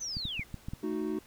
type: linear sweep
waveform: sine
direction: down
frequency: 6272 to 1975.5 Hz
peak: -34 dBFS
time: 0-0.44 s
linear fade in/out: 20 ms
type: clicks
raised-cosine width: 5 ms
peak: -25 dBFS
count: 6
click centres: 0.169 / 0.254 / 0.395 / 0.543 / 0.685 / 0.735 s
type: chord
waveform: triangle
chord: D# diminished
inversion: second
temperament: equal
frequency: 220 / 311.1 / 370 Hz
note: A3 / D#4 / F#4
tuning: 0 / 0 / 0 cents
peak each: -35 / -32 / -33 dBFS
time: 0.83-1.19 s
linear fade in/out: 5 ms
effects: pink hiss -57 dBFS RMS until 1.26 s